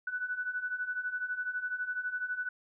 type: beating tone pair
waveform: sine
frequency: 1480 / 1492 Hz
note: F#6 / F#6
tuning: 0 / +14 cents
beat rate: 12 Hz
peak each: -38 / -34 dBFS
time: 0.07-2.49 s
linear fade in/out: 5 ms
effects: none